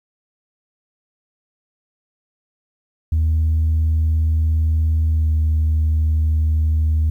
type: tone with pitch glide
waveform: sine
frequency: 79.3 to 78.12 Hz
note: D#2 to D#2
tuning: +33 to +8 cents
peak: -12 dBFS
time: 3.12-7.1 s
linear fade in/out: 5 ms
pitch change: -25 cents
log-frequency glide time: 5.1-5.3 s
effects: tanh soft clip ceiling -12 dBFS + 9-bit